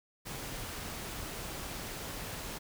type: noise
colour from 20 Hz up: pink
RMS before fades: -41 dBFS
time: 0.25-2.59 s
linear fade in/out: 20 ms
effects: none